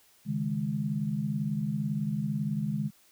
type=chord; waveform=sine; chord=C# suspended second; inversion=none; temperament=equal with one note detuned; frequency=137.55 / 155.56 / 207.7 Hz; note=C#3 / D#3 / G#3; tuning=-13 / 0 / 0 cents; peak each=-34 / -32 / -31 dBFS; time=0.25-2.91 s; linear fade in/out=50 ms; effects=white hiss -62 dBFS RMS until 3.11 s